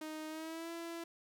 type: tone with pitch glide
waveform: sawtooth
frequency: 311.1 to 335.4 Hz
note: D#4 to E4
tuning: 0 to +30 cents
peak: -38 dBFS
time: 0.01-1.04 s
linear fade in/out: 5 ms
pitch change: +130 cents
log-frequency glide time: 0.28-0.71 s
effects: none